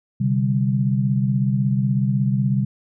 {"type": "chord", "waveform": "sine", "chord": "C suspended second", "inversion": "none", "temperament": "just", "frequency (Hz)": [130.81, 147.16, 196.22], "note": ["C3", "D3", "G3"], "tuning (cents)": [0, 4, 2], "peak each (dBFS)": [-19, -25, -21], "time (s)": [0.2, 2.65], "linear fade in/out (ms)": 10, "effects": []}